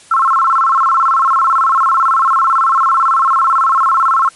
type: tone with vibrato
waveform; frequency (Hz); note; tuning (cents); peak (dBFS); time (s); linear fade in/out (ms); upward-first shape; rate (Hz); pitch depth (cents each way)
sine; 1199; D6; +36; -8; 0.11-4.29; 5; square; 18; 190
effects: white hiss -42 dBFS RMS until 4.35 s + MP3 48 kbps